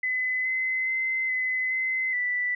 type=tone with pitch steps; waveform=sine; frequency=2019 / 2045 / 2060 / 2028 / 2050 / 1975 Hz; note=B6 / C7 / C7 / B6 / C7 / B6; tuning=+38 / -40 / -28 / +45 / -36 / 0 cents; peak=-24 dBFS; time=0.03-2.55 s; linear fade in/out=5 ms; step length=420 ms; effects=none